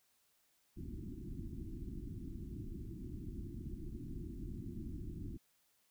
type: low-pass noise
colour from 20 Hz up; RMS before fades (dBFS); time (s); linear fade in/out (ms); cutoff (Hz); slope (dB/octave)
pink; -45; 0.76-5.38; 20; 360; 96
effects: white hiss -75 dBFS RMS until 5.9 s